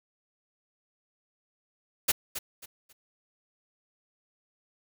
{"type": "noise with echo", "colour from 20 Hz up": "white", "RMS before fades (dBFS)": -23, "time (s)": [2.08, 2.12], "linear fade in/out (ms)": 10, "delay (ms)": 270, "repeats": 3, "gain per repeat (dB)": -11, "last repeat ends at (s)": 2.93, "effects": []}